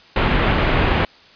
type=low-pass noise; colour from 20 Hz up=pink; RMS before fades=-17 dBFS; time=0.16-1.05 s; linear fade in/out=2 ms; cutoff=3000 Hz; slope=24 dB/octave; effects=white hiss -47 dBFS RMS until 1.35 s + resampled to 11025 Hz